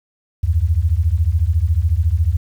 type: beating tone pair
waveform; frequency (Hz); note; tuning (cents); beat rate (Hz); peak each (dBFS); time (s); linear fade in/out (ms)
sine; 75.3 / 89.3; D2 / F2; +44 / +39; 14; -16; 0.43-2.37; 10
effects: 8-bit